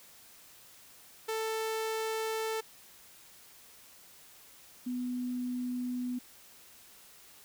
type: tone pair in turn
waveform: sawtooth / sine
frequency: 442.4 / 248.3 Hz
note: A4 / B3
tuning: +9 / +9 cents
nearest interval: minor seventh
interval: 1000 cents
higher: first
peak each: -28 / -32 dBFS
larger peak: first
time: 1.28-2.61 / 4.86-6.19 s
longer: neither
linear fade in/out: 10 ms
effects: white hiss -56 dBFS RMS until 7.44 s